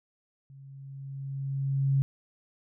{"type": "tone with level ramp", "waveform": "sine", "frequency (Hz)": 136.8, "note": "C#3", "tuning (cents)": -23, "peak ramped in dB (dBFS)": [-47, -20], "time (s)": [0.5, 2.02], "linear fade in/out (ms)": 0, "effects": []}